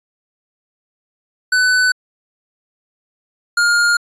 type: tone pair in turn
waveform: square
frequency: 1500 / 1415.8 Hz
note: F#6 / F6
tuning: +23 / +23 cents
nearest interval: minor second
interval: 100 cents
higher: first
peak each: -12 dBFS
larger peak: neither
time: 1.52-1.92 / 3.57-3.97 s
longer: neither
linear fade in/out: 5 ms
effects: resampled to 22050 Hz